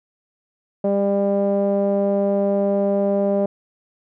sawtooth tone with low-pass filter, 199.5 Hz, G3, 31 cents sharp, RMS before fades -19 dBFS, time 0.84-3.46 s, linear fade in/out 5 ms, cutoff 590 Hz, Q 4.2, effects none

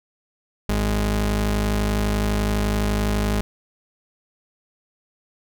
sawtooth tone pair together, 51.85 / 103.7 Hz, G#1 / G#2, -2 / -2 cents, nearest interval octave, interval 1200 cents, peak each -17 dBFS, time 0.69-3.41 s, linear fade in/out 0 ms, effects none

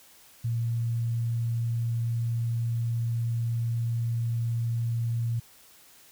sine tone, 116.54 Hz, A#2, in tune, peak -25 dBFS, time 0.44-5.4 s, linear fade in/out 10 ms, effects white hiss -55 dBFS RMS until 6.11 s

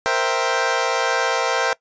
20% pulse chord, C dominant seventh, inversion third, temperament equal, 466.2 / 523.3 / 659.3 / 784 Hz, Bb4 / C5 / E5 / G5, 0 / 0 / 0 / 0 cents, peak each -19 dBFS, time 0.06-1.73 s, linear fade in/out 0 ms, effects noise-tail reverb RT60 0.1 s tail -21 dB re dry + resampled to 16000 Hz

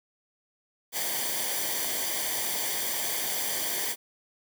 white noise with comb filter, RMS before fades -30 dBFS, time 0.92-3.96 s, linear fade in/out 50 ms, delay 0.75 ms, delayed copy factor -0.7, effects none

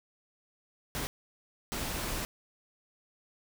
pink noise bursts at uneven times, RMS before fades -35 dBFS, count 2, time 0.95-1.07 / 1.72-2.25 s, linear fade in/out 0 ms, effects none

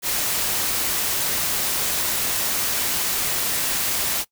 white noise, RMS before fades -23 dBFS, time 0.02-4.25 s, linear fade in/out 50 ms, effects noise-tail reverb RT60 0.1 s tail -21 dB re dry

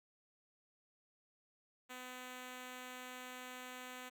5% pulse tone, 252.4 Hz, B3, 38 cents sharp, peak -36 dBFS, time 1.89-4.1 s, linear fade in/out 20 ms, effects none

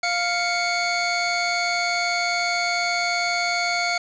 25% pulse tone pair together, 698.5 / 2218 Hz, F5 / C#7, 0 / 0 cents, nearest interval octave + minor sixth, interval 2000 cents, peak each -20 dBFS, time 0.03-3.98 s, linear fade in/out 5 ms, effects resampled to 16000 Hz + 7-bit

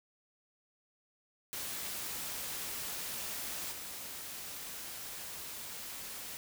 white noise with level steps, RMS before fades -40 / -44 dBFS, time 1.53-6.37 s, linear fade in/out 0 ms, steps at 3.71 s, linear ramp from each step 20 ms, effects none

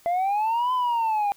sine linear two-way sweep, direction up then down, 675 to 1020 to 798 Hz, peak -18 dBFS, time 0.06-1.32 s, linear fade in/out 0 ms, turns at 0.73 s, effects tanh soft clip ceiling -20 dBFS + white hiss -56 dBFS RMS until 1.36 s

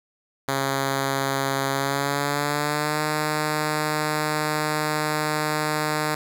5% pulse tone with pitch glide, 136.7 to 152.56 Hz, C#3 to D#3, -24 to -34 cents, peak -11 dBFS, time 0.48-6.15 s, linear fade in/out 5 ms, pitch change +190 cents, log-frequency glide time 1.7-3.01 s, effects none

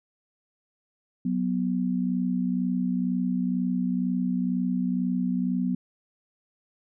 sine tone pair together, 184.82 / 246.9 Hz, F#3 / B3, -2 / 0 cents, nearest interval perfect fourth, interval 502 cents, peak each -26 dBFS, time 1.25-5.75 s, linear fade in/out 5 ms, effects none

